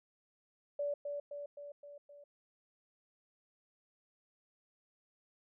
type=tone with echo; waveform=sine; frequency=577 Hz; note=D5; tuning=31 cents flat; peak=-33 dBFS; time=0.79-0.94 s; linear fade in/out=5 ms; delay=260 ms; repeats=5; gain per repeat=-4 dB; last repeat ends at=2.24 s; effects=none